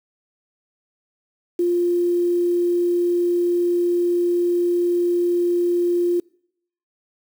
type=tone with quantisation; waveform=sine; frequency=349.7 Hz; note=F4; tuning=2 cents sharp; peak=-16 dBFS; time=1.59-6.2 s; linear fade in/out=5 ms; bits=7; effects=noise-tail reverb RT60 0.7 s tail -26 dB re dry